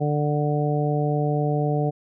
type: harmonic tone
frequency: 148 Hz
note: D3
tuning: 14 cents sharp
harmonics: 1 / 2 / 3 / 4 / 5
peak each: -22 / -29 / -27 / -30 / -29 dBFS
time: 0-1.91 s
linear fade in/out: 20 ms
effects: none